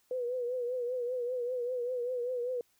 sine tone with vibrato, 493.9 Hz, B4, in tune, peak -31 dBFS, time 0.11-2.61 s, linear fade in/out 2 ms, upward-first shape triangle, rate 5.1 Hz, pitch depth 78 cents each way, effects white hiss -71 dBFS RMS until 2.79 s

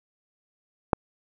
click, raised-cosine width 1 ms, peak -4 dBFS, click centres 0.932 s, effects none

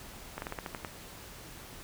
slowing click train, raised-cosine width 0.5 ms, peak -21 dBFS, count 8, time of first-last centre 0.38-0.848 s, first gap 41 ms, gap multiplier 1.16, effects pink hiss -48 dBFS RMS until 1.83 s

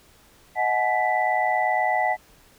sine tone cluster, 629 / 737 / 855 / 1982 Hz, D#5 / F#5 / A5 / B6, +19 / -7 / -50 / +6 cents, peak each -28 / -23 / -25 / -26 dBFS, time 0.55-2.17 s, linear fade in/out 50 ms, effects pink hiss -55 dBFS RMS until 2.58 s

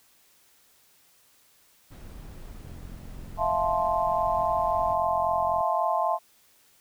brown noise, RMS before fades -42 dBFS, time 1.9-4.95 s, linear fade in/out 20 ms
click train, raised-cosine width 5 ms, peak -34 dBFS, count 132, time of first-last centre 2.65-5.607 s, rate 44.3 Hz
sine chord, F major seventh, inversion third, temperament just, 654.8 / 698.5 / 873.1 / 1047.7 Hz, E5 / F5 / A5 / C6, -12 / 0 / -14 / +2 cents, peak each -28 dBFS, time 3.37-6.19 s, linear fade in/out 50 ms
effects white hiss -61 dBFS RMS until 6.8 s

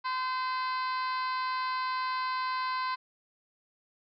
harmonic tone, 514 Hz, C5, 31 cents flat, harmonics 2 / 3 / 4 / 5 / 6 / 7 / 8 / 9 / 10, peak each -30 / -39 / -42 / -46 / -51 / -53 / -44 / -47 / -55 dBFS, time 0.04-2.96 s, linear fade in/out 20 ms, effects none

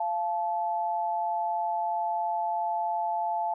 sine tone pair together, 690 / 868.5 Hz, F5 / A5, -21 / -23 cents, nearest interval major third, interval 398 cents, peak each -30 / -28 dBFS, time 0-3.54 s, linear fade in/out 5 ms, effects none

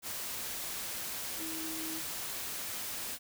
sine tone in noise, 320 Hz, D#4, 49 cents sharp, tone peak -41 dBFS, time 1.37-2.02 s, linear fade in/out 50 ms, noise white, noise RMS -39 dBFS, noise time 0.02-3.19 s, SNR -5 dB, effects none

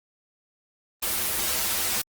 white noise with comb filter, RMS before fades -26 dBFS, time 1.02-2.02 s, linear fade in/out 10 ms, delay 7.1 ms, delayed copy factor -0.75, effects Opus 24 kbps

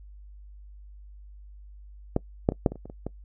clicks, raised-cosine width 2 ms, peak -9 / -6 / -18 / -6 / -21 / -29 / -27 / -27 / -18 dBFS, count 9, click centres 2.164 / 2.489 / 2.521 / 2.662 / 2.72 / 2.757 / 2.856 / 2.899 / 3.066 s, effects noise-tail reverb RT60 0.1 s tail -22 dB re dry + added 50 Hz sine -44 dBFS peak until 3.24 s

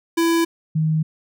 square / sine tone pair in turn, 333.2 / 157.25 Hz, E4 / D#3, +19 / +19 cents, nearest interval octave + minor second, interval 1300 cents, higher first, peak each -16 dBFS, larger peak neither, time 0.17-0.45 / 0.75-1.03 s, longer neither, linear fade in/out 10 ms, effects none

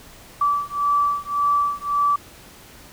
sine beating tone pair, 1156 / 1157.8 Hz, D6 / D6, -28 / -25 cents, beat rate 1.8 Hz, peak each -21 dBFS, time 0.41-2.16 s, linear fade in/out 5 ms, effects pink hiss -45 dBFS RMS until 2.92 s

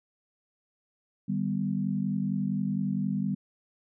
sine chord, Eb augmented, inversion none, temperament equal with one note detuned, 151.75 / 196 / 246.9 Hz, Eb3 / G3 / B3, -43 / 0 / 0 cents, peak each -33 / -28 / -33 dBFS, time 1.28-3.35 s, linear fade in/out 10 ms, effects none

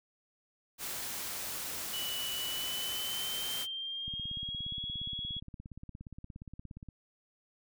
white noise, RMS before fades -39 dBFS, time 0.78-3.67 s, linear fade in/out 50 ms
sine tone with pitch glide, 2960 to 3342 Hz, F#7 to G#7, 0 to +10 cents, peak -36 dBFS, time 1.93-5.4 s, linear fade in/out 10 ms, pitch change +210 cents, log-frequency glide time 2.46-4.77 s
click train, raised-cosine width 5 ms, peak -33 dBFS, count 49, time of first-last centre 4.08-6.887 s, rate 17.1 Hz
effects none

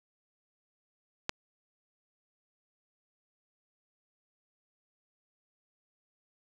click, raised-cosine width 0.2 ms, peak -12 dBFS, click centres 1.294 s, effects none

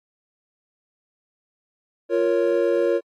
triangle chord, Bb minor, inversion second, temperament equal, 349.2 / 466.2 / 554.4 Hz, F4 / Bb4 / Db5, 0 / 0 / 0 cents, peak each -20 dBFS, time 2.09-3.01 s, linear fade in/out 50 ms, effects AAC 64 kbps

